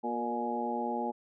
harmonic tone with a mistuned harmonic, 119.4 Hz, A#2, 42 cents sharp, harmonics 2 / 3 / 4 / 5 / 6 / 7, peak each -36 / -39 / -39 / -41 / -41 / -34 dBFS, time 0.03-1.12 s, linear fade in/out 20 ms, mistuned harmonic 4, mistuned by -31 cents, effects none

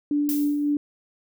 sine tone with tremolo, 291.9 Hz, D4, 10 cents flat, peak -19 dBFS, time 0.11-0.77 s, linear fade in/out 2 ms, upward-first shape sine, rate 3.7 Hz, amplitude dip 30%
violet noise with exponential decay, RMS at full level -27 dBFS, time 0.29-0.73 s, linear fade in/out 0 ms, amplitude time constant 94 ms
effects none

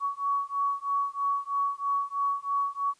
sine beating tone pair, 1122 / 1125.1 Hz, C#6 / C#6, +21 / +25 cents, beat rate 3.1 Hz, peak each -29 dBFS, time 0-2.94 s, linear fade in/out 50 ms, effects white hiss -64 dBFS RMS until 2.99 s + resampled to 22050 Hz

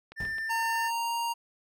click train, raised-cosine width 0.3 ms, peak -29 dBFS, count 3, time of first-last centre 0.12-0.384 s, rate 7.59 Hz
triangle tone, 1788 Hz, A6, 27 cents sharp, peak -29 dBFS, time 0.16-0.91 s, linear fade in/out 50 ms
brown noise with exponential decay, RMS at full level -35 dBFS, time 0.2-0.49 s, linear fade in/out 2 ms, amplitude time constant 61 ms
square tone with pitch glide, 917 to 934.1 Hz, A#5 to A#5, -29 to +3 cents, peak -29 dBFS, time 0.49-1.34 s, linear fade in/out 20 ms, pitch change +32 cents, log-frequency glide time 0.64-1.13 s
effects none

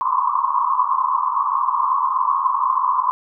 pink band-pass noise, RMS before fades -19 dBFS, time 0.01-3.11 s, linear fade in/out 0 ms, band 1000 to 1100 Hz, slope 96 dB/octave, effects none

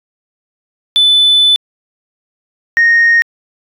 sine tone pair in turn, 3500 / 1857.3 Hz, A7 / A#6, -10 / -7 cents, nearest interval major seventh, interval 1097 cents, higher first, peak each -4 dBFS, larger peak neither, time 0.96-1.56 / 2.77-3.22 s, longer first, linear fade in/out 0 ms, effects tanh soft clip ceiling -3 dBFS

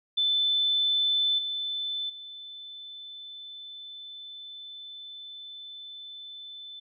sine tone with level steps, 3520 Hz, A7, in tune, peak -22 / -29 / -40 dBFS, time 0.17-6.8 s, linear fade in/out 10 ms, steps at 1.38 / 2.09 s, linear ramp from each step 10 ms, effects none

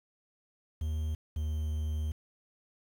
triangle tone pair in turn, 77.78 / 76.84 Hz, D#2 / D#2, 0 / -21 cents, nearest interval unison, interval 21 cents, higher first, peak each -28 dBFS, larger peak neither, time 0.81-1.15 / 1.36-2.12 s, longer second, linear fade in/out 5 ms, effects 9-bit

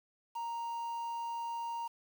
triangle tone with quantisation, 932.3 Hz, A#5, in tune, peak -34 dBFS, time 0.35-1.88 s, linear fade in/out 10 ms, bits 9, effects none

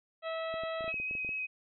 harmonic tone, 650 Hz, E5, 24 cents flat, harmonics 1 / 2 / 3 / 4 / 5 / 6, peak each -35 / -41 / -45 / -47 / -49 / -51 dBFS, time 0.22-0.93 s, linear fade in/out 50 ms
clicks, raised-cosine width 2 ms, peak -34 dBFS, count 11, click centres 0.541 / 0.636 / 0.808 / 0.843 / 0.879 / 0.942 / 1 / 1.111 / 1.152 / 1.248 / 1.291 s
sine tone with vibrato, 2538 Hz, D#7, 34 cents sharp, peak -33 dBFS, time 0.87-1.47 s, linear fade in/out 20 ms, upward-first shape square, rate 4.8 Hz, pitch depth 12 cents each way
effects none

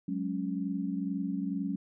sine chord, F# suspended second, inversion none, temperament equal with one note detuned, 185.53 / 207.7 / 277.2 Hz, F#3 / G#3 / C#4, +5 / 0 / 0 cents, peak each -34 / -36 / -34 dBFS, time 0.08-1.76 s, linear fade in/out 5 ms, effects none

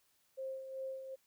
sine tone with tremolo, 530 Hz, C5, 22 cents sharp, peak -38 dBFS, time 0.37-1.16 s, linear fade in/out 20 ms, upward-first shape sine, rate 2.6 Hz, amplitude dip 55%, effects white hiss -74 dBFS RMS until 1.26 s

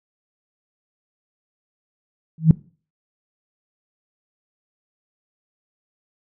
sine tone with exponential growth, 160 Hz, D#3, 49 cents sharp, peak -3 dBFS, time 2.38-2.51 s, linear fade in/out 2 ms, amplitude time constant 28 ms, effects noise-tail reverb RT60 0.4 s tail -21 dB re dry

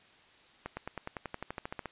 accelerating click train, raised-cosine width 0.5 ms, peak -22 dBFS, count 15, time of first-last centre 0.66-1.857 s, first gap 110 ms, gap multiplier 0.96, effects white hiss -60 dBFS RMS until 1.91 s + resampled to 8000 Hz

